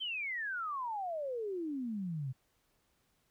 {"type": "exponential sweep", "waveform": "sine", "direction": "down", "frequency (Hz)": [3182, 124.7], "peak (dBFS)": -35, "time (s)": [0, 2.33], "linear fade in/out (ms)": 20, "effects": ["pink hiss -75 dBFS RMS until 3.3 s"]}